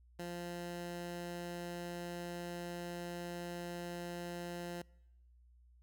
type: tone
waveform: 15% pulse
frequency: 174.1 Hz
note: F3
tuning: 5 cents flat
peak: -35 dBFS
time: 0.19-4.82 s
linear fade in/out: 5 ms
effects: noise-tail reverb RT60 1.0 s tail -26 dB re dry + added 60 Hz sine -61 dBFS peak until 5.82 s